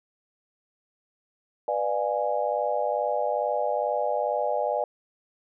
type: chord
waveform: sine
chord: B diminished seventh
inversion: none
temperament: equal with one note detuned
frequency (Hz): 493.9 / 596.2 / 698.5 / 830.6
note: B4 / D5 / F5 / Ab5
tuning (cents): 0 / +26 / 0 / 0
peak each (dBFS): -30 / -27 / -31 / -29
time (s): 1.68-4.84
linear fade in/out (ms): 2
effects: none